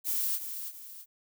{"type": "noise with echo", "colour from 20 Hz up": "violet", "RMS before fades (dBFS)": -30, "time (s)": [0.04, 0.4], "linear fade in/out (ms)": 50, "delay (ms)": 330, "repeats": 2, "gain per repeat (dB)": -8, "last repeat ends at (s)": 1.06, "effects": []}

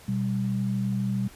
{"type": "tone pair together", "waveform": "sine", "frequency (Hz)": [123.47, 196], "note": ["B2", "G3"], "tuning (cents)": [0, 0], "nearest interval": "minor sixth", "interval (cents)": 800, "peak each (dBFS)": [-28, -26], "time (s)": [0.08, 1.28], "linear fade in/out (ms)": 5, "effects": ["pink hiss -50 dBFS RMS until 1.35 s", "resampled to 32000 Hz"]}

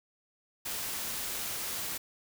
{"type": "noise", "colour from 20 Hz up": "white", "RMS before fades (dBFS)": -36, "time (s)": [0.65, 1.98], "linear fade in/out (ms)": 10, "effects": []}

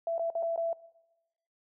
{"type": "tone with dropouts", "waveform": "sine", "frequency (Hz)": 667, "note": "E5", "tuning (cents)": 20, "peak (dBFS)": -28, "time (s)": [0.07, 0.73], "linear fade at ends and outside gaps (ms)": 2, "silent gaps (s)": [[0.181, 0.194], [0.302, 0.352], [0.426, 0.43], [0.561, 0.576]], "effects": ["noise-tail reverb RT60 1.0 s tail -19 dB re dry"]}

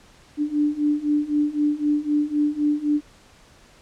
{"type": "beating tone pair", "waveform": "sine", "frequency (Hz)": [293.7, 297.6], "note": ["D4", "D4"], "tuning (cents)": [0, 23], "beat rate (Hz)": 3.9, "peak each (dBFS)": [-23, -21], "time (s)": [0.37, 3.01], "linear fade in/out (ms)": 50, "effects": ["pink hiss -52 dBFS RMS until 3.81 s", "low-pass 8000 Hz 12 dB/octave"]}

